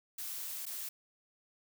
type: noise with dropouts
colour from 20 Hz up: blue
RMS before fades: -41 dBFS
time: 0.18-0.89 s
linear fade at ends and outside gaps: 5 ms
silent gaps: 0.655-0.664 s
effects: none